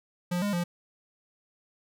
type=tone with pitch steps; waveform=square; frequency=176.9 / 204.3 / 174.3 Hz; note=F3 / G#3 / F3; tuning=+23 / -28 / -3 cents; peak=-27 dBFS; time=0.31-0.64 s; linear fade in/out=10 ms; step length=110 ms; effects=none